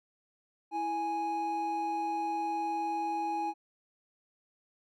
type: tone pair together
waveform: triangle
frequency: 329.6 / 830.6 Hz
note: E4 / G#5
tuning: 0 / 0 cents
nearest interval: octave + major third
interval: 1600 cents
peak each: -36 / -29 dBFS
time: 0.71-3.54 s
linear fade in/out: 50 ms
effects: none